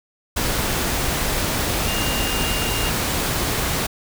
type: tone in noise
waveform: sine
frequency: 2813 Hz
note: F7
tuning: 12 cents sharp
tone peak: -28 dBFS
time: 1.87-2.9 s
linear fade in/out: 10 ms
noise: pink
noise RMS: -22 dBFS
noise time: 0.36-3.87 s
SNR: -9 dB
effects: none